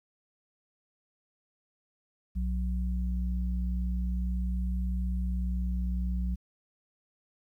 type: tone pair together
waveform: sine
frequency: 61.1 / 182.91 Hz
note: B1 / F#3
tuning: -18 / -20 cents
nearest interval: octave + perfect fifth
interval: 1898 cents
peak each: -28 / -35 dBFS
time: 2.35-6.36 s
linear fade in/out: 20 ms
effects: 11-bit